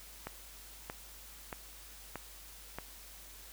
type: click train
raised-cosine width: 0.5 ms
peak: -24 dBFS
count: 5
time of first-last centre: 0.27-2.786 s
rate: 1.59 Hz
effects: added 50 Hz sine -56 dBFS peak until 3.52 s + white hiss -53 dBFS RMS until 3.52 s